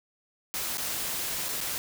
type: noise with dropouts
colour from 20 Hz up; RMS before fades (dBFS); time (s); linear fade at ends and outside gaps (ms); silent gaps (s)
white; -32; 0.54-1.78; 0; 0.772-0.781 / 1.485-1.489 / 1.606-1.612
effects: none